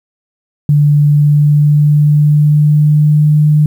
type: tone with pitch glide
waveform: sine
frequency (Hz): 146.83 to 150.78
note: D3 to D3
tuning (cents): 0 to +46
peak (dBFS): -5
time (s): 0.69-3.66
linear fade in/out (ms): 2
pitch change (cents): +46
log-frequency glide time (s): 1.09-3.35
effects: 7-bit